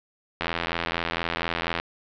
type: click train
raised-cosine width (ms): 0.3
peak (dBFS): -9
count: 118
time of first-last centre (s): 0.41-1.8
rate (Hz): 84.2
effects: low-pass 4000 Hz 12 dB/octave